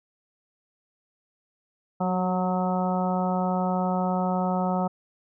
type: harmonic tone with a mistuned harmonic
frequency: 183.2 Hz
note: F#3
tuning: 17 cents flat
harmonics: 1 / 2 / 3 / 4 / 5 / 6 / 7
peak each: -25 / -36 / -31 / -29 / -32 / -42 / -35 dBFS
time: 2-4.88 s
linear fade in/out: 10 ms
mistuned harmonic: 2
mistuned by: +24 cents
effects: none